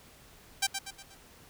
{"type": "tone with echo", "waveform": "5% pulse", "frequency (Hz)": 784, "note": "G5", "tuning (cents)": 0, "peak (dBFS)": -13, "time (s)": [0.62, 0.67], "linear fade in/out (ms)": 10, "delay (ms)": 120, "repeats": 4, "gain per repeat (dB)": -7, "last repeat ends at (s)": 1.15, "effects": ["pink hiss -56 dBFS RMS until 1.49 s"]}